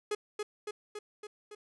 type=tone with echo; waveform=45% pulse; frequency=420 Hz; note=G#4; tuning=19 cents sharp; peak=-30 dBFS; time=0.11-0.15 s; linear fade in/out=5 ms; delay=280 ms; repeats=5; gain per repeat=-3 dB; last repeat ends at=1.55 s; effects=resampled to 24000 Hz